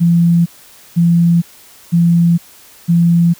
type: tone bursts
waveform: sine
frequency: 170.3 Hz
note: F3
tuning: 43 cents flat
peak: -7 dBFS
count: 4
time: 0-3.34 s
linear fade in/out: 20 ms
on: 460 ms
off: 500 ms
effects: white hiss -42 dBFS RMS until 3.39 s